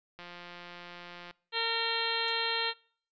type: click train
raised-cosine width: 0.3 ms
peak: -30 dBFS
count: 197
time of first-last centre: 0.19-1.31 s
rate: 175 Hz
type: harmonic tone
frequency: 457.9 Hz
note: A#4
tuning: 31 cents flat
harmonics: 1 / 2 / 3 / 4 / 5 / 6 / 7 / 8 / 9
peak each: -38 / -37 / -39 / -37 / -40 / -38 / -35 / -40 / -35 dBFS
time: 1.52-2.74 s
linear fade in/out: 50 ms
type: noise with exponential decay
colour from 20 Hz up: blue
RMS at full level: -43 dBFS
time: 2.28-2.36 s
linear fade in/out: 2 ms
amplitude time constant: 16 ms
effects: noise-tail reverb RT60 0.5 s tail -24 dB re dry + resampled to 16000 Hz